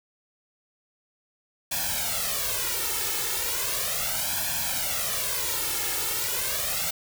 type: noise with flanger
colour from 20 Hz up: white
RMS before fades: -28 dBFS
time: 1.71-6.91 s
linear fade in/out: 10 ms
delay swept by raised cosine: 1.2 to 2.3 ms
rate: 0.36 Hz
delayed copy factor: +0.95
effects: none